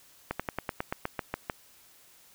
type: slowing click train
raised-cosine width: 0.5 ms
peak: -15 dBFS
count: 11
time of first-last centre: 0.31-1.498 s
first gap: 86 ms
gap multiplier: 1.07
effects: white hiss -58 dBFS RMS until 2.34 s